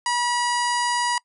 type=harmonic tone; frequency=967 Hz; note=B5; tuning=37 cents flat; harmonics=1 / 2 / 3 / 4 / 5 / 6 / 7 / 8 / 9 / 10; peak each=-22 / -28 / -33 / -40 / -30 / -40 / -35 / -40 / -37 / -37 dBFS; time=0.06-1.18 s; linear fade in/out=2 ms; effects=noise-tail reverb RT60 0.1 s tail -24 dB re dry